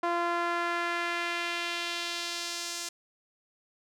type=tone with band-pass filter sweep; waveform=sawtooth; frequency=344.3 Hz; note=F4; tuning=25 cents flat; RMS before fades=-32 dBFS; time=0.03-2.89 s; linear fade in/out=5 ms; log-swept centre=960 to 6500 Hz; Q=1.3; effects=none